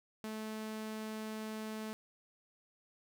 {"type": "tone", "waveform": "sawtooth", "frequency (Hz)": 217.5, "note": "A3", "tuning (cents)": -20, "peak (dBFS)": -36, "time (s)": [0.24, 1.93], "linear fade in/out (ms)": 0, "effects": []}